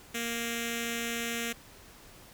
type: tone with notch filter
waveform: 5% pulse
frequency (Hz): 233.1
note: A#3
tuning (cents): 0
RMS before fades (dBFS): -34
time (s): 0.14-1.53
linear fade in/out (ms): 10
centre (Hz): 950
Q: 0.63
effects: pink hiss -53 dBFS RMS until 2.33 s